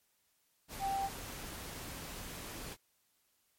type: tone in noise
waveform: sine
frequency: 784 Hz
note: G5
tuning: in tune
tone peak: -32 dBFS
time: 0.79-1.1 s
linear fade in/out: 50 ms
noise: pink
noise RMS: -45 dBFS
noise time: 0.68-2.77 s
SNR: +10 dB
effects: white hiss -75 dBFS RMS until 3.58 s + MP3 64 kbps